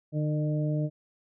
harmonic tone with a mistuned harmonic, 151.8 Hz, D#3, 42 cents flat, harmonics 1 / 2 / 3 / 4, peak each -26 / -33 / -41 / -36 dBFS, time 0.12-0.9 s, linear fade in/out 50 ms, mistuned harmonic 1, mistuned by -17 cents, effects none

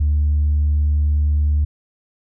sine tone, 74.2 Hz, D2, 18 cents sharp, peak -12 dBFS, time 0-1.65 s, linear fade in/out 10 ms, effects tanh soft clip ceiling -11 dBFS

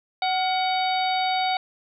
harmonic tone with a mistuned harmonic, 750 Hz, F#5, 23 cents sharp, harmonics 1 / 2 / 3 / 4 / 5 / 6, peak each -22 / -36 / -30 / -38 / -31 / -36 dBFS, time 0.22-1.57 s, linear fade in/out 2 ms, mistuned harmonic 2, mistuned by -86 cents, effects none

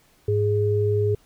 sine tone pair together, 103.83 / 415.3 Hz, G#2 / G#4, 0 / 0 cents, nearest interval 2 octaves, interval 2400 cents, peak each -21 dBFS, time 0.28-1.15 s, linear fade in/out 5 ms, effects pink hiss -59 dBFS RMS until 1.25 s

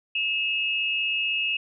sine tone pair together, 2605 / 2841 Hz, E7 / F7, -21 / +29 cents, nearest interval major second, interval 150 cents, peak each -25 / -27 dBFS, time 0.15-1.57 s, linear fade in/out 5 ms, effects none

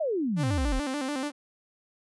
sine exponential sweep, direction down, 675 to 35.64 Hz, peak -25 dBFS, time 0-0.8 s, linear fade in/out 10 ms
sawtooth tone with vibrato, 277.2 Hz, C#4, in tune, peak -25 dBFS, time 0.36-1.32 s, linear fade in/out 50 ms, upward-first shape square, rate 6.9 Hz, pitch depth 100 cents each way
effects resampled to 24000 Hz

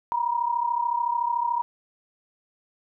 sine tone pair together, 945 / 978.7 Hz, A#5 / B5, +23 / -16 cents, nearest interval minor second, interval 61 cents, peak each -24 / -27 dBFS, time 0.12-1.62 s, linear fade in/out 0 ms, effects none

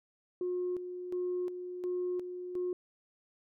sine tone with tremolo, 360 Hz, F#4, 47 cents flat, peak -30 dBFS, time 0.41-2.73 s, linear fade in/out 2 ms, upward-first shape square, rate 1.4 Hz, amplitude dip 60%, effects tanh soft clip ceiling -27 dBFS

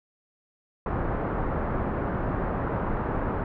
pink low-pass noise, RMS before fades -28 dBFS, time 0.86-3.44 s, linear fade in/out 2 ms, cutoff 1400 Hz, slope 24 dB/octave, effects none

